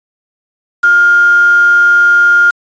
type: tone with quantisation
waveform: sine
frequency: 1411 Hz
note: F6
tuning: 17 cents sharp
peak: -4 dBFS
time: 0.83-2.51 s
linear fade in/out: 10 ms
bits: 4
effects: resampled to 16000 Hz